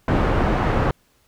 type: low-pass noise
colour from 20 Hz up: pink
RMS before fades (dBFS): -19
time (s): 0.08-0.91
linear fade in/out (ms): 2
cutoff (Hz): 1300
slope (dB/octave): 12
effects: pink hiss -61 dBFS RMS until 1.27 s